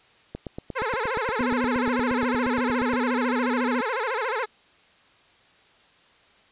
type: click train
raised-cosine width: 2 ms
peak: -19 dBFS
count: 23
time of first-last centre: 0.35-2.935 s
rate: 8.51 Hz
type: tone with vibrato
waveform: 15% pulse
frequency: 476 Hz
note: A#4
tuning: 36 cents sharp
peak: -18 dBFS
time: 0.75-4.46 s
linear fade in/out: 20 ms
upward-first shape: sine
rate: 14 Hz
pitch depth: 210 cents each way
type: tone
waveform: sine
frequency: 247.1 Hz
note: B3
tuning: 1 cent sharp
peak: -24 dBFS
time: 1.39-3.81 s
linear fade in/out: 5 ms
effects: white hiss -57 dBFS RMS until 6.51 s + resampled to 8000 Hz